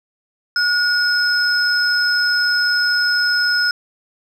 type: tone pair together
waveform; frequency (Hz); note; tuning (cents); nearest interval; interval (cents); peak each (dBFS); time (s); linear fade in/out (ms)
sine; 1449 / 5168; F#6 / E8; -37 / -35; octave + minor seventh; 2202; -15 / -17; 0.56-3.71; 2
effects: tanh soft clip ceiling -8 dBFS